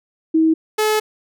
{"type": "tone pair in turn", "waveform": ["sine", "sawtooth"], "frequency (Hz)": [320.3, 429.5], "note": ["E4", "A4"], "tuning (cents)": [-50, -42], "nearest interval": "perfect fourth", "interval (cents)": 508, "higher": "second", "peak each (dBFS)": -11, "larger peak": "neither", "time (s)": [[0.34, 0.54], [0.78, 1]], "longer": "second", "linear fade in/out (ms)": 10, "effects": []}